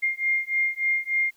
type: beating tone pair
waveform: sine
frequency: 2116 / 2119.4 Hz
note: C7 / C7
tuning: +19 / +22 cents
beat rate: 3.4 Hz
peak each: -25 dBFS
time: 0.02-1.31 s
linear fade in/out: 20 ms
effects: white hiss -63 dBFS RMS until 1.36 s